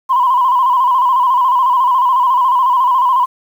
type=tone with vibrato; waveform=sine; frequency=1015 Hz; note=B5; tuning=47 cents sharp; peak=-8 dBFS; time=0.09-3.26 s; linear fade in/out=20 ms; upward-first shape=square; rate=14 Hz; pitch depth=65 cents each way; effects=tanh soft clip ceiling -4 dBFS + 7-bit